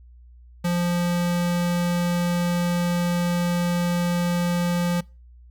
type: tone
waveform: square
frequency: 174.61 Hz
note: F3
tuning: in tune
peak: -21 dBFS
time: 0.64-5.01 s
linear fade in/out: 10 ms
effects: noise-tail reverb RT60 0.3 s tail -24 dB re dry + added 60 Hz sine -45 dBFS peak until 5.5 s